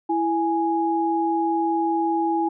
sine tone pair together, 331.5 / 830.6 Hz, E4 / G#5, +10 / 0 cents, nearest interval octave + major third, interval 1590 cents, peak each -22 dBFS, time 0.09-2.49 s, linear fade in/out 10 ms, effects none

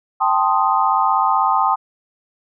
sine chord, A half-diminished seventh, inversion third, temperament equal, 784 / 880 / 1046.5 / 1244.5 Hz, G5 / A5 / C6 / Eb6, 0 / 0 / 0 / 0 cents, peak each -19 dBFS, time 0.2-1.76 s, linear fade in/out 20 ms, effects none

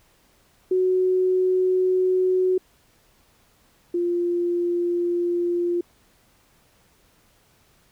sine tone pair in turn, 370 / 348.5 Hz, F#4 / F4, 0 / -4 cents, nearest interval minor second, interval 104 cents, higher first, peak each -17 / -20 dBFS, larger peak first, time 0.71-2.58 / 3.94-5.81 s, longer neither, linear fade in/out 5 ms, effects pink hiss -60 dBFS RMS until 7.91 s

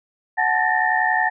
sine tone cluster, 738 / 869 / 1774 / 1845 Hz, F#5 / A5 / A6 / A#6, -5 / -22 / +14 / -18 cents, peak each -22 dBFS, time 0.37-1.3 s, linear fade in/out 20 ms, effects none

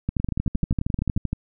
two click trains, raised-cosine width 5 ms, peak -13 / -11 dBFS, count 12 / 17, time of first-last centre 0.2-1.165 / 0.09-1.33 s, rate 11.4 / 12.9 Hz, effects none

